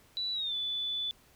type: tone with pitch glide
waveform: sine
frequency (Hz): 3951 to 3480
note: B7 to A7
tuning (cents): 0 to -20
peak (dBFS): -31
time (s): 0.17-1.11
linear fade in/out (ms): 0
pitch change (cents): -220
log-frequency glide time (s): 0.33-0.55
effects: pink hiss -62 dBFS RMS until 1.35 s